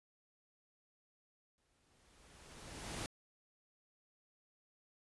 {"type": "noise with exponential growth", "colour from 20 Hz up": "pink", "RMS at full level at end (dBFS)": -41, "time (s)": [1.58, 3.06], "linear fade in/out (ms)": 0, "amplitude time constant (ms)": 320, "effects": ["resampled to 24000 Hz"]}